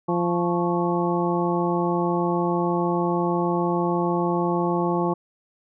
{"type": "harmonic tone with a mistuned harmonic", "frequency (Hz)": 173.6, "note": "F3", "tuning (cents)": -10, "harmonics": [1, 2, 3, 4, 5, 6], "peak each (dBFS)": [-25, -24, -30, -31, -28, -30], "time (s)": [0.08, 5.14], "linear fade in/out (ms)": 10, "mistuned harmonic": 6, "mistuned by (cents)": 97, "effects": []}